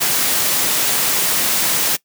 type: high-pass noise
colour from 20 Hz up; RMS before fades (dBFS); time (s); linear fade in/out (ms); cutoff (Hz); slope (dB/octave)
white; -17; 0-1.97; 20; 110; 24
effects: noise-tail reverb RT60 0.1 s tail -21 dB re dry